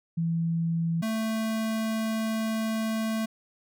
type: tone pair in turn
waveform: sine / square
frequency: 166.1 / 221.4 Hz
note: E3 / A3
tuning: +13 / +11 cents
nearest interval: perfect fourth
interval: 498 cents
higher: second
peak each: -24 / -27 dBFS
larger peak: first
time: 0.17-1.02 / 1.02-3.26 s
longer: second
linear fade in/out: 10 ms
effects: none